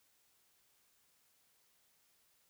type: silence
effects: white hiss -73 dBFS RMS until 2.49 s